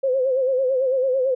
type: tone with vibrato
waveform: sine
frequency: 522 Hz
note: C5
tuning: 4 cents flat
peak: -17 dBFS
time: 0.03-1.35 s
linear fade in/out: 10 ms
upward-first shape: sine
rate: 9 Hz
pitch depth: 74 cents each way
effects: none